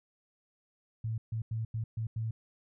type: tone bursts at uneven times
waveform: sine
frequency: 111.8 Hz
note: A2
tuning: 28 cents sharp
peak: -31 dBFS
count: 6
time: 1.04-1.18 / 1.32-1.42 / 1.51-1.65 / 1.74-1.84 / 1.97-2.07 / 2.16-2.31 s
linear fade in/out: 5 ms
effects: none